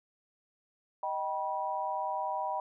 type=chord; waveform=sine; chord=Eb augmented; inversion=none; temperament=just; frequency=622.3 / 777.8 / 972.3 Hz; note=Eb5 / G5 / B5; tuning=0 / -14 / -27 cents; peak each=-38 / -35 / -34 dBFS; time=1.03-2.6 s; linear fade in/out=2 ms; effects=none